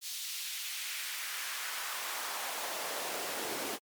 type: noise with high-pass filter sweep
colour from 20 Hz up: pink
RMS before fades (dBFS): -38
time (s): 0.01-3.79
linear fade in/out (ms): 50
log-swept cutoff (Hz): 4100 to 310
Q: 1.2
effects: MP3 96 kbps